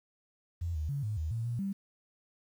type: tone with pitch steps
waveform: sine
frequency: 85.2 / 76.9 / 141 / 106.4 / 78.7 / 114.2 / 119 / 196.3 Hz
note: F2 / D#2 / C#3 / G#2 / D#2 / A#2 / A#2 / G3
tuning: -42 / -20 / +30 / +42 / +20 / -35 / +36 / +3 cents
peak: -31 dBFS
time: 0.61-1.73 s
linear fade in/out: 10 ms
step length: 140 ms
effects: 10-bit